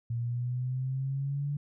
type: exponential sweep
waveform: sine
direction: up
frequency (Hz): 116.54 to 145.4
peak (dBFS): -29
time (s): 0.1-1.57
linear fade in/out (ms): 5
effects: none